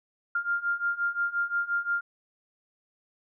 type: beating tone pair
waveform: sine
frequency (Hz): 1396.9 / 1402.6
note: F6 / F6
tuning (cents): 0 / +7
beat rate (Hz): 5.7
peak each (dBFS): -30 / -28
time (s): 0.35-2.01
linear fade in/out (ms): 5
effects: none